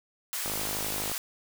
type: high-pass noise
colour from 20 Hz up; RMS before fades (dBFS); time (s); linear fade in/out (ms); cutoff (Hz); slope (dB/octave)
white; -33; 0.33-1.18; 0; 800; 12
type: click train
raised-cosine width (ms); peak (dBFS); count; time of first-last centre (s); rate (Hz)
1; -22; 35; 0.46-1.116; 51.8
effects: none